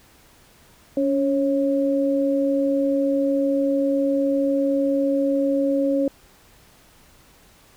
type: tone pair together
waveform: sine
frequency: 280.5 / 547 Hz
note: C#4 / C#5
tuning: +21 / -23 cents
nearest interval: octave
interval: 1156 cents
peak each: -20 / -21 dBFS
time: 0.97-6.08 s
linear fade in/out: 2 ms
effects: pink hiss -53 dBFS RMS until 7.76 s